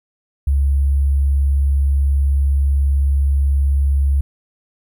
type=tone with sample-and-hold; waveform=sine; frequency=69.3 Hz; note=C#2; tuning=in tune; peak=-12 dBFS; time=0.47-4.21 s; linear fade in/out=5 ms; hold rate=11025 Hz; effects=none